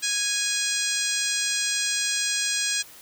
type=harmonic tone with a mistuned harmonic; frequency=827 Hz; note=G#5; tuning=8 cents flat; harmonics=2 / 3 / 4 / 5 / 6 / 7 / 8 / 9 / 10; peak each=-32 / -32 / -32 / -32 / -32 / -32 / -32 / -32 / -32 dBFS; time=0.02-2.83 s; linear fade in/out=20 ms; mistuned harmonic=10; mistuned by=+31 cents; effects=white hiss -47 dBFS RMS until 3.01 s